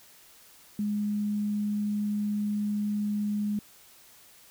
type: tone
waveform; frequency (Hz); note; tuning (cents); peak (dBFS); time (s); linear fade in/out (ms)
sine; 207.7; G#3; 0; -26; 0.79-3.59; 2
effects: white hiss -55 dBFS RMS until 4.5 s